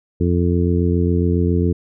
harmonic tone, 87.31 Hz, F2, in tune, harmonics 1 / 2 / 3 / 4 / 5, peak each -17 / -20 / -22 / -23 / -24 dBFS, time 0.2-1.73 s, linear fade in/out 10 ms, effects none

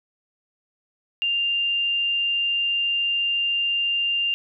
sine tone with frequency modulation, 2794 Hz, F7, in tune, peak -20 dBFS, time 1.22-4.34 s, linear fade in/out 0 ms, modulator 26.6 Hz, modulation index 0.21, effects none

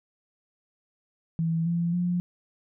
sine tone with pitch steps, 164.2 / 170.38 / 176.8 Hz, E3 / F3 / F3, -6 / -42 / +22 cents, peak -23 dBFS, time 1.39-2.2 s, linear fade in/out 0 ms, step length 270 ms, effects none

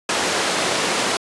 pink band-pass noise, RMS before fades -21 dBFS, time 0.09-1.17 s, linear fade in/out 2 ms, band 310 to 8100 Hz, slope 12 dB/octave, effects resampled to 24000 Hz

